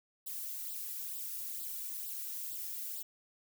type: noise with flanger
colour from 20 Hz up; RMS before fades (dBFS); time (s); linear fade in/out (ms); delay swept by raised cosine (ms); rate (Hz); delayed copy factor
violet; -41; 0.26-3.03; 10; 0.23 to 2.13; 2.2; +0.95
effects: none